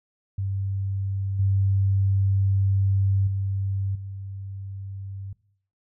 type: tone with level steps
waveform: sine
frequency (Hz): 97.6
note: G2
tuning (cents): -7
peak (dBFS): -24 / -18 / -23 / -32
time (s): 0.38-5.33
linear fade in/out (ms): 5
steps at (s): 1.39 / 3.27 / 3.95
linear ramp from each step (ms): 5
effects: noise-tail reverb RT60 0.6 s tail -20 dB re dry